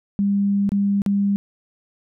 sine tone with dropouts, 200.3 Hz, G3, 38 cents sharp, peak -16 dBFS, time 0.19-1.36 s, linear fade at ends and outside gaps 0 ms, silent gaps 0.692-0.719 / 1.019-1.062 s, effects none

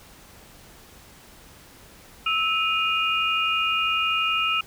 sine tone cluster, 1305 / 2472 / 2828 Hz, E6 / D#7 / F7, -18 / -12 / +21 cents, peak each -25 dBFS, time 2.26-4.61 s, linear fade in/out 5 ms, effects pink hiss -49 dBFS RMS until 4.66 s

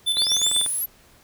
square tone with tremolo, 3519 Hz, A7, in tune, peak -19 dBFS, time 0.06-0.67 s, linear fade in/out 20 ms, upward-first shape square, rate 8.2 Hz, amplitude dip 45%
sine linear sweep, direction up, 3848 to 11840 Hz, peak -23 dBFS, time 0.16-0.86 s, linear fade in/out 10 ms
click train, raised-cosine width 0.5 ms, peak -19 dBFS, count 11, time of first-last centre 0.17-0.663 s, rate 20.3 Hz
blue noise, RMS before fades -39 dBFS, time 0.34-0.84 s, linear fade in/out 5 ms
effects pink hiss -54 dBFS RMS until 1.23 s

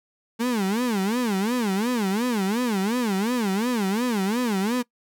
35% pulse tone with vibrato, 218.2 Hz, A3, 14 cents flat, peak -20 dBFS, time 0.39-4.83 s, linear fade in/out 20 ms, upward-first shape sine, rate 2.8 Hz, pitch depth 250 cents each way, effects noise-tail reverb RT60 0.1 s tail -22 dB re dry

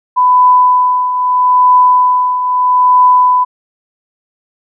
sine tone with tremolo, 999 Hz, B5, 20 cents sharp, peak -3 dBFS, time 0.16-3.45 s, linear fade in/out 20 ms, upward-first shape triangle, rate 0.78 Hz, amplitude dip 65%, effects none

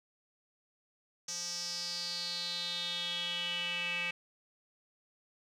square tone with band-pass filter sweep, 174.61 Hz, F3, in tune, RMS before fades -37 dBFS, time 1.28-4.11 s, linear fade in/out 5 ms, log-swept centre 5900 to 2500 Hz, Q 6.3, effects none

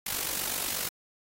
white noise with amplitude modulation, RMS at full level -29 dBFS, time 0.06-0.89 s, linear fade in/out 5 ms, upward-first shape sine, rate 48.3 Hz, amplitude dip 70%, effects AAC 48 kbps

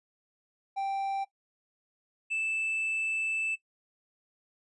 triangle tone pair in turn, 784 / 2637 Hz, G5 / E7, 0 / 0 cents, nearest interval octave + major sixth, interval 2100 cents, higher second, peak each -27 dBFS, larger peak neither, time 0.76-1.25 / 2.3-3.56 s, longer second, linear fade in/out 20 ms, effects noise-tail reverb RT60 0.1 s tail -18 dB re dry + resampled to 24000 Hz

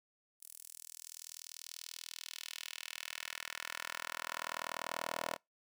10% pulse tone with high-pass filter sweep, 40.31 Hz, E1, 38 cents flat, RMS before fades -45 dBFS, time 0.4-5.37 s, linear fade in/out 20 ms, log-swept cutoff 10000 to 670 Hz, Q 1.3, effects noise-tail reverb RT60 0.2 s tail -25 dB re dry

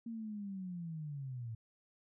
sine linear sweep, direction down, 233.1 to 110 Hz, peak -40 dBFS, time 0.06-1.55 s, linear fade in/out 5 ms, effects none

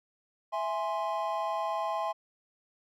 triangle chord, E augmented, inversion none, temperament equal, 659.3 / 830.6 / 1046.5 Hz, E5 / G#5 / B#5, 0 / 0 / 0 cents, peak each -32 dBFS, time 0.52-2.13 s, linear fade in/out 20 ms, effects none

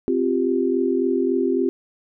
sine chord, C suspended fourth, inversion none, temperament just, 261.6 / 348.8 / 392.4 Hz, C4 / F4 / G4, 0 / -2 / +2 cents, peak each -22 dBFS, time 0.08-1.69 s, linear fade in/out 0 ms, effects none

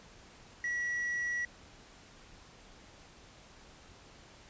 triangle tone with quantisation, 1933 Hz, B6, 38 cents flat, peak -30 dBFS, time 0.64-1.45 s, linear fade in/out 2 ms, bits 9, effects pink hiss -56 dBFS RMS until 4.49 s + resampled to 16000 Hz

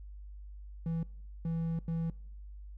triangle tone bursts at uneven times, 164.81 Hz, E3, in tune, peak -29 dBFS, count 3, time 0.86-1.03 / 1.45-1.79 / 1.88-2.1 s, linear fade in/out 2 ms, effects noise-tail reverb RT60 0.7 s tail -24 dB re dry + added 50 Hz sine -44 dBFS peak until 2.77 s

